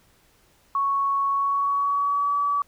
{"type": "tone with pitch glide", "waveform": "sine", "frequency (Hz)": [1109, 1145.5], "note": ["C#6", "D6"], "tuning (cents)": [0, -44], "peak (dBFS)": -20, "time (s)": [0.75, 2.62], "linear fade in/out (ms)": 2, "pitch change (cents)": 56, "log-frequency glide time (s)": [1.3, 2.36], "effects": ["pink hiss -60 dBFS RMS until 2.67 s"]}